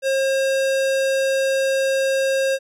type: tone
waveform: square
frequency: 537 Hz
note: C5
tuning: 45 cents sharp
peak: -18 dBFS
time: 0.02-2.59 s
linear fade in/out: 50 ms
effects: low-pass 11000 Hz 12 dB/octave